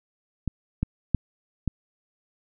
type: clicks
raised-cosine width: 5 ms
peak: -14 / -11 / -7 / -12 dBFS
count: 4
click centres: 0.477 / 0.83 / 1.147 / 1.677 s
effects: none